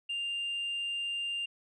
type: tone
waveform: sine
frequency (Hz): 2796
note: F7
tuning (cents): +1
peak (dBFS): -30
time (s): 0.09-1.46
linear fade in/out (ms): 10
effects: tanh soft clip ceiling -30 dBFS